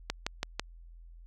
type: click train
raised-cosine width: 0.2 ms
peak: -13 dBFS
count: 4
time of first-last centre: 0.1-0.596 s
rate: 6.05 Hz
effects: added 42 Hz sine -48 dBFS peak until 1.26 s